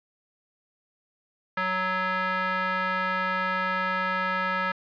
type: tone with band-pass filter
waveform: square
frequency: 185.6 Hz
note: F#3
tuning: 6 cents sharp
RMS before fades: -27 dBFS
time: 1.57-4.72 s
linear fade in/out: 5 ms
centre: 1500 Hz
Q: 2.6
effects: resampled to 11025 Hz